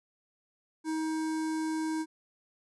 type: tone with notch filter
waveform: square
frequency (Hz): 316.5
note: D#4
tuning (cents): +30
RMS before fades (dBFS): -32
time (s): 0.84-2.06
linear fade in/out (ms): 50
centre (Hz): 3000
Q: 1
effects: resampled to 24000 Hz